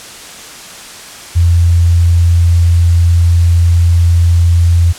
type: tone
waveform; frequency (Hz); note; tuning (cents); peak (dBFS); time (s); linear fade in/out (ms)
sine; 85.5; F2; -36; -5; 1.35-4.93; 20
effects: white hiss -30 dBFS RMS until 4.98 s + low-pass 9000 Hz 12 dB/octave